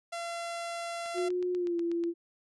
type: tone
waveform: sawtooth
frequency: 682 Hz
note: F5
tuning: 41 cents flat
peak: -31 dBFS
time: 0.12-1.29 s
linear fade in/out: 10 ms
type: click train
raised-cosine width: 0.2 ms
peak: -31 dBFS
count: 9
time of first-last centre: 1.06-2.038 s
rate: 8.18 Hz
type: tone with pitch glide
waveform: sine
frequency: 360 to 339.8 Hz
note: F#4 to F4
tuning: -47 to -47 cents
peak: -28 dBFS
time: 1.14-2.14 s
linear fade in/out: 50 ms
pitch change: -100 cents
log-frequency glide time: 1.55-1.78 s
effects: resampled to 24000 Hz